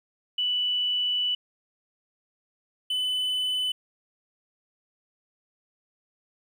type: tone pair in turn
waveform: sine / triangle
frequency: 2968 / 3008 Hz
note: F#7 / F#7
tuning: +5 / +28 cents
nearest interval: unison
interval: 23 cents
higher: second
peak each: -23 dBFS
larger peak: neither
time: 0.38-1.35 / 2.9-3.72 s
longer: first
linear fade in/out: 5 ms
effects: 10-bit